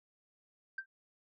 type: tone with exponential decay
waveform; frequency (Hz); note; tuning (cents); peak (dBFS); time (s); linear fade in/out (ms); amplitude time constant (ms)
sine; 1568; G6; 0; -32; 0.78-0.86; 5; 17
effects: tanh soft clip ceiling -32 dBFS